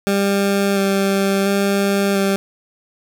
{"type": "tone with vibrato", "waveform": "20% pulse", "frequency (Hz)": 197.4, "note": "G3", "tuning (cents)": 12, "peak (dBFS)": -10, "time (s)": [0.07, 2.36], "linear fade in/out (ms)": 0, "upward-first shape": "square", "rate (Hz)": 0.72, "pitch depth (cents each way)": 12, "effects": []}